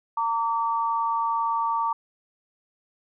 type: tone pair together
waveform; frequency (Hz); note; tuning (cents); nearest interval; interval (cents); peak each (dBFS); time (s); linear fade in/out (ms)
sine; 915 / 1152.8; A#5 / D6; -32 / -33; major third; 399; -24 / -26; 0.17-1.93; 5
effects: none